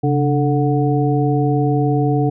harmonic tone with a mistuned harmonic, 146.83 Hz, D3, in tune, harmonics 1 / 2 / 3 / 5, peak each -16 / -19 / -21 / -23 dBFS, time 0.03-2.3 s, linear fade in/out 10 ms, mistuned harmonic 1, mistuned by -120 cents, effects none

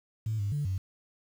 sine tone with pitch steps, 109.7 / 101.5 / 146 / 94.4 Hz, A2 / G#2 / D3 / F#2, -5 / -39 / -10 / +35 cents, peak -27 dBFS, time 0.26-0.78 s, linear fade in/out 5 ms, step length 130 ms, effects tanh soft clip ceiling -23 dBFS + 9-bit

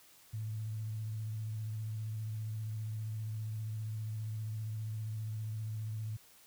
sine tone with vibrato, 109 Hz, A2, 16 cents flat, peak -36 dBFS, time 0.33-6.17 s, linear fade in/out 10 ms, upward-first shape sine, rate 15 Hz, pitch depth 28 cents each way, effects white hiss -61 dBFS RMS until 6.46 s

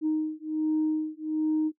sine beating tone pair, 310.1 / 311.4 Hz, D#4 / D#4, -6 / +2 cents, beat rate 1.3 Hz, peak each -27 dBFS, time 0.01-1.72 s, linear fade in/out 50 ms, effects noise-tail reverb RT60 0.1 s tail -21 dB re dry + tanh soft clip ceiling -19 dBFS

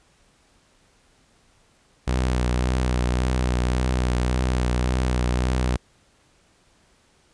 sawtooth tone with vibrato, 62.2 Hz, B1, 13 cents sharp, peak -16 dBFS, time 2.07-5.77 s, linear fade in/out 10 ms, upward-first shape triangle, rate 1.8 Hz, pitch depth 37 cents each way, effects pink hiss -60 dBFS RMS until 7.33 s + resampled to 22050 Hz

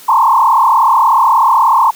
sine tone with frequency modulation, 987.8 Hz, B5, in tune, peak -6 dBFS, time 0.08-1.91 s, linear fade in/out 10 ms, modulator 36.5 Hz, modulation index 3.3, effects white hiss -37 dBFS RMS until 1.95 s + high-pass 150 Hz 12 dB/octave

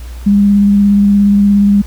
sine tone with vibrato, 202.2 Hz, G#3, 46 cents flat, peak -5 dBFS, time 0.26-1.82 s, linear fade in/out 10 ms, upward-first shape square, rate 17 Hz, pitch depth 11 cents each way, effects added 60 Hz sine -24 dBFS peak until 1.86 s + pink hiss -39 dBFS RMS until 1.86 s

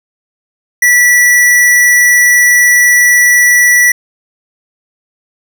square tone, 1954 Hz, B6, 19 cents flat, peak -5 dBFS, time 0.82-3.92 s, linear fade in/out 5 ms, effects none

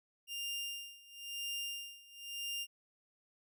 sawtooth tone with tremolo, 2800 Hz, F7, 4 cents sharp, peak -34 dBFS, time 0.27-2.67 s, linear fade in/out 50 ms, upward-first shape sine, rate 0.98 Hz, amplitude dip 90%, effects none

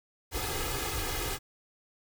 pink noise with comb filter, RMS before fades -33 dBFS, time 0.31-1.39 s, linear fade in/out 50 ms, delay 2.4 ms, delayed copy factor +1, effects none

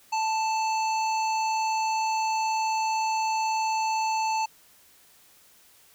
harmonic tone with a mistuned harmonic, 881 Hz, A5, 2 cents sharp, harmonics 1 / 3 / 5 / 7 / 8, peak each -24 / -34 / -38 / -41 / -42 dBFS, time 0.12-4.46 s, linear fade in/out 10 ms, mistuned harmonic 8, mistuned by +41 cents, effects white hiss -57 dBFS RMS until 5.94 s

